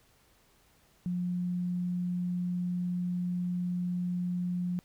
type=tone; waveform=sine; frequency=178.1 Hz; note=F3; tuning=34 cents sharp; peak=-29 dBFS; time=1.06-4.79 s; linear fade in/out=0 ms; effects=pink hiss -65 dBFS RMS until 4.84 s